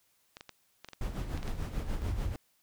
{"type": "clicks", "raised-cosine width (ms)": 0.2, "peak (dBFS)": -27, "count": 9, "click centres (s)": [0.369, 0.409, 0.493, 0.846, 0.887, 0.933, 1.376, 1.43, 1.478]}
{"type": "noise with tremolo", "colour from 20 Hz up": "brown", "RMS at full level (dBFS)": -33, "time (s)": [1.01, 2.36], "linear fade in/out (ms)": 2, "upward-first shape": "sine", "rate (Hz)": 6.8, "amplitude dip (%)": 60}
{"type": "low-pass noise", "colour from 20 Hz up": "white", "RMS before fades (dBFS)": -35, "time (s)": [2.02, 2.36], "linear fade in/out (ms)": 0, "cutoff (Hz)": 110, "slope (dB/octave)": 96}
{"effects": ["white hiss -71 dBFS RMS until 2.62 s"]}